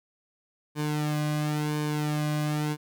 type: tone with flanger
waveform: sawtooth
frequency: 150.4 Hz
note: D3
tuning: 42 cents sharp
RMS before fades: -28 dBFS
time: 0.75-2.77 s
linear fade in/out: 50 ms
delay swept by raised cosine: 1.5 to 2.27 ms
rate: 0.95 Hz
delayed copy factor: -0.75
effects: none